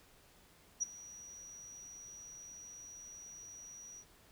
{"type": "tone with ADSR envelope", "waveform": "sine", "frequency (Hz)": 5800, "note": "F#8", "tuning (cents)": -35, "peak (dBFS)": -29, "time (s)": [0.8, 4.05], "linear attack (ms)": 26, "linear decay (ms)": 15, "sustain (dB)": -20, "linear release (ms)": 62, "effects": ["pink hiss -64 dBFS RMS until 4.31 s"]}